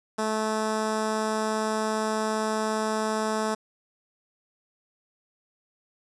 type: tone with notch filter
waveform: 10% pulse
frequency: 217.4 Hz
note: A3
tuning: 21 cents flat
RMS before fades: -27 dBFS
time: 0.18-3.55 s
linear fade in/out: 10 ms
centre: 3000 Hz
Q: 1.8
effects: resampled to 22050 Hz + 9-bit